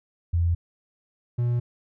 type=tone pair in turn; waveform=sine / triangle; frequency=85.2 / 120.49 Hz; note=F2 / B2; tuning=-42 / -42 cents; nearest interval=tritone; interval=600 cents; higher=second; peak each=-19 dBFS; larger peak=neither; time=0.33-0.55 / 1.38-1.6 s; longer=neither; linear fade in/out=10 ms; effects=none